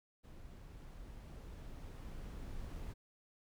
brown noise with level ramp, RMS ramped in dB -53 to -45 dBFS, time 0.23-2.94 s, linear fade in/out 20 ms, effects none

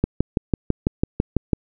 click train, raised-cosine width 3 ms, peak -4 dBFS, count 10, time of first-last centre 0.04-1.533 s, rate 6.03 Hz, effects none

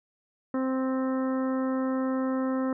harmonic tone, 261.6 Hz, C4, in tune, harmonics 1 / 2 / 3 / 4 / 5 / 6 / 7, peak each -26 / -32 / -43 / -39 / -40 / -49 / -47 dBFS, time 0.54-2.73 s, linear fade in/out 2 ms, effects none

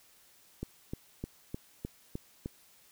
click train, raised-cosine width 3 ms, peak -23 dBFS, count 7, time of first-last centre 0.63-2.459 s, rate 3.28 Hz, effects white hiss -62 dBFS RMS until 2.91 s

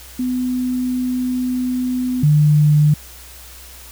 sine tone pair in turn, 251.7 / 149.66 Hz, B3 / D3, +33 / +33 cents, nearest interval major sixth, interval 900 cents, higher first, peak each -17 / -9 dBFS, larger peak second, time 0.19-2.23 / 2.23-2.94 s, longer first, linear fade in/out 5 ms, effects added 62 Hz sine -41 dBFS peak until 3.91 s + white hiss -40 dBFS RMS until 3.91 s

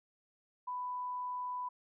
sine tone, 994 Hz, B5, 11 cents sharp, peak -36 dBFS, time 0.67-1.69 s, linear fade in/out 10 ms, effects none

